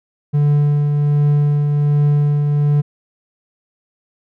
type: tone with tremolo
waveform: triangle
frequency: 146.2 Hz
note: D3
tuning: 7 cents flat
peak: -8 dBFS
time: 0.33-2.82 s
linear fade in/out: 20 ms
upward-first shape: triangle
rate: 1.3 Hz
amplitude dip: 35%
effects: none